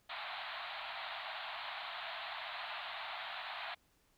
pink band-pass noise, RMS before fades -44 dBFS, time 0.09-3.75 s, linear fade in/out 10 ms, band 640 to 4200 Hz, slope 96 dB/octave, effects pink hiss -73 dBFS RMS until 4.17 s

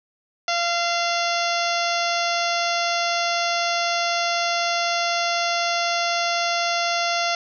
harmonic tone with a mistuned harmonic, 688 Hz, F5, 26 cents flat, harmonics 1 / 2 / 3 / 4 / 5 / 6 / 7 / 8 / 9, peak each -24 / -27 / -29 / -30 / -31 / -32 / -32 / -33 / -34 dBFS, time 0.48-7.35 s, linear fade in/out 2 ms, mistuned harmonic 6, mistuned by +48 cents, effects none

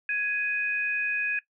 sine tone pair together, 1668 / 2499 Hz, G#6 / D#7, +7 / +7 cents, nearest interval perfect fifth, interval 700 cents, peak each -28 dBFS, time 0.09-1.39 s, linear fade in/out 2 ms, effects noise-tail reverb RT60 0.1 s tail -18 dB re dry

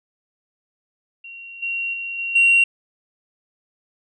sine tone with level steps, 2749 Hz, F7, 28 cents flat, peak -35 / -22 / -26 / -23 / -10 dBFS, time 1.24-2.64 s, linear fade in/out 5 ms, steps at 1.62 / 1.93 / 2.18 / 2.35 s, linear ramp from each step 10 ms, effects tanh soft clip ceiling -8 dBFS

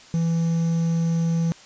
triangle tone with quantisation, 166.1 Hz, E3, 13 cents sharp, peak -17 dBFS, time 0.14-1.52 s, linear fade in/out 0 ms, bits 7, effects white hiss -47 dBFS RMS until 1.65 s + resampled to 16000 Hz

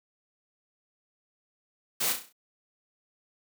white noise with echo, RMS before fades -28 dBFS, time 2-2.13 s, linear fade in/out 10 ms, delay 33 ms, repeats 6, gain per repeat -6 dB, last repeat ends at 2.328 s, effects high-pass 150 Hz 12 dB/octave

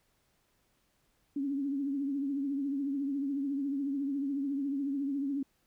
sine tone with vibrato, 278.3 Hz, C#4, 7 cents sharp, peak -30 dBFS, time 1.36-5.43 s, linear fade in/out 5 ms, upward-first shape triangle, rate 14 Hz, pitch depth 82 cents each way, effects pink hiss -73 dBFS RMS until 5.66 s

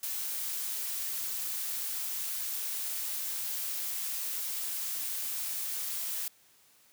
blue noise, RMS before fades -35 dBFS, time 0.03-6.28 s, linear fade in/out 2 ms, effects white hiss -63 dBFS RMS until 6.92 s + high-pass 60 Hz 12 dB/octave

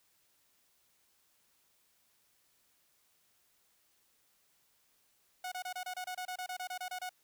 sawtooth tone bursts, 733 Hz, F#5, 16 cents flat, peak -34 dBFS, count 16, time 5.44-7.093 s, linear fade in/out 5 ms, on 78 ms, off 27 ms, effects white hiss -72 dBFS RMS until 7.23 s

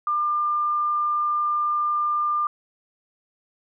sine tone, 1198 Hz, D6, 34 cents sharp, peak -20 dBFS, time 0.07-2.47 s, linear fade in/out 2 ms, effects none

